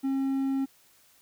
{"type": "tone", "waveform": "triangle", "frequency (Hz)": 270, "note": "C#4", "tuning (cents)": -45, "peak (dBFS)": -23, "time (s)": [0.03, 0.66], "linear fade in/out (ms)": 20, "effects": ["white hiss -61 dBFS RMS until 1.21 s"]}